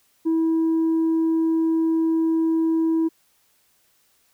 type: tone with tanh clipping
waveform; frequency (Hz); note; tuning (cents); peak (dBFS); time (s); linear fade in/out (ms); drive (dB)
sine; 325; E4; -24; -18; 0.25-3.09; 20; 1
effects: white hiss -63 dBFS RMS until 4.33 s